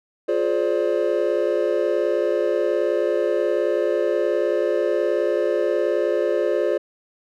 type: chord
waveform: triangle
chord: D half-diminished seventh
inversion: first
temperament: just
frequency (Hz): 352.4 / 422.9 / 528.6 / 587.3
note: F4 / Ab4 / C5 / D5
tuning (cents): +16 / +31 / +18 / 0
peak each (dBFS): -22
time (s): 0.28-6.78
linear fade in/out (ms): 10
effects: none